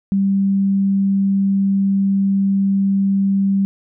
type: tone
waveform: sine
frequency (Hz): 196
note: G3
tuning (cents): 0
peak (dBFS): -13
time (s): 0.12-3.65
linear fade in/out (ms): 0
effects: none